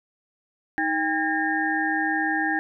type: tone cluster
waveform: sine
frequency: 313.9 / 797 / 1625 / 1823 Hz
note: D#4 / G5 / G#6 / A#6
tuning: +15 / +28 / -38 / -39 cents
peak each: -27 dBFS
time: 0.78-2.59 s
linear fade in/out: 0 ms
effects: none